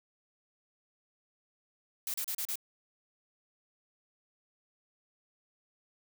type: noise bursts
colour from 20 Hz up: blue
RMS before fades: -35 dBFS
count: 5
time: 2.07-2.556 s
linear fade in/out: 2 ms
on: 70 ms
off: 34 ms
effects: none